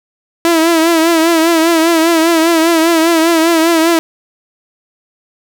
sawtooth tone with vibrato, 329.5 Hz, E4, 1 cent flat, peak -4 dBFS, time 0.45-3.99 s, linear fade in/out 0 ms, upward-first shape triangle, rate 5 Hz, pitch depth 76 cents each way, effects none

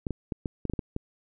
clicks, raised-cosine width 3 ms, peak -17 dBFS, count 9, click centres 0.068 / 0.107 / 0.322 / 0.458 / 0.653 / 0.698 / 0.736 / 0.792 / 0.964 s, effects none

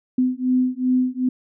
sine beating tone pair, 252.8 / 255.4 Hz, B3 / C4, +41 / -42 cents, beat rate 2.6 Hz, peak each -20 dBFS, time 0.18-1.29 s, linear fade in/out 5 ms, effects none

